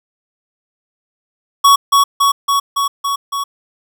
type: tone with echo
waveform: square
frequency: 1119 Hz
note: C#6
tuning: 16 cents sharp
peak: -6 dBFS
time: 1.64-1.76 s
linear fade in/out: 10 ms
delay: 280 ms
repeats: 6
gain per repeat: -2 dB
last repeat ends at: 3.44 s
effects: none